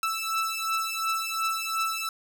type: beating tone pair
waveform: sawtooth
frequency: 1318.5 / 1321.3 Hz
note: E6 / E6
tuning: 0 / +4 cents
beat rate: 2.8 Hz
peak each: -26 dBFS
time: 0.03-2.09 s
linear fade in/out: 2 ms
effects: none